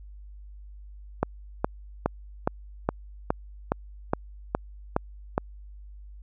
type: click train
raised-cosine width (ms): 1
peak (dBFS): -8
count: 11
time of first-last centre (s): 1.23-5.379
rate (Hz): 2.41
effects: added 50 Hz sine -42 dBFS peak until 6.22 s

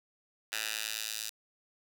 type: tone with high-pass filter sweep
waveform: 10% pulse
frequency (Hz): 108.9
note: A2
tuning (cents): -17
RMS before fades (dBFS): -37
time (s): 0.52-1.3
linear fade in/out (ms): 10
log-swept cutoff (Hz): 2100 to 4500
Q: 0.96
effects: 9-bit

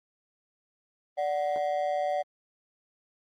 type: ring-modulated tone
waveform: triangle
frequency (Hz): 663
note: E5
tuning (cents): +10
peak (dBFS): -21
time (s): 1.17-2.23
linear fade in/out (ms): 20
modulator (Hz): 78.4
effects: Opus 24 kbps

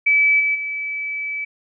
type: tone with level steps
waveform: sine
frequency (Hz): 2300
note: D7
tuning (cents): -37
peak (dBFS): -12 / -16 / -23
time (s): 0.06-1.45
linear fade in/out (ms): 10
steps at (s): 0.39 / 0.54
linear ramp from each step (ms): 20
effects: none

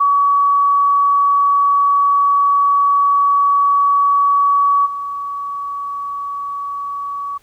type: tone with level steps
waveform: sine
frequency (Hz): 1133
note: C#6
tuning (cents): +37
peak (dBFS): -10 / -21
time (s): 0-7.38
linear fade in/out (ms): 10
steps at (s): 4.85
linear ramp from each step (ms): 20
effects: pink hiss -55 dBFS RMS until 7.42 s

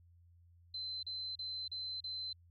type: tone bursts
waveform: sine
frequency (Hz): 4070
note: C8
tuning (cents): -49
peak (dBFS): -39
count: 5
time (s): 0.74-2.33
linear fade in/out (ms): 5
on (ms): 290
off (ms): 35
effects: added 86 Hz sine -61 dBFS peak until 2.5 s

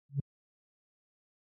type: tone with exponential growth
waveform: sine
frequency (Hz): 139.6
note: C#3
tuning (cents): +13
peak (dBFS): -22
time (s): 0.09-0.2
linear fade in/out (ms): 5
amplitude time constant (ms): 22
effects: tanh soft clip ceiling -22 dBFS + high-pass 80 Hz 12 dB/octave

